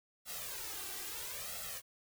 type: noise with flanger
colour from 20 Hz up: white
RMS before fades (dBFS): -43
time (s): 0.25-1.82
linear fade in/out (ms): 50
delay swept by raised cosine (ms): 1.5 to 2.6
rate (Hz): 0.75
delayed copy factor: +0.85
effects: none